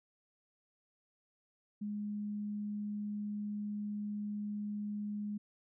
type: tone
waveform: sine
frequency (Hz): 207.7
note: G#3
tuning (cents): 0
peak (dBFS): -36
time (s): 1.81-5.38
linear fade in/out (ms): 10
effects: none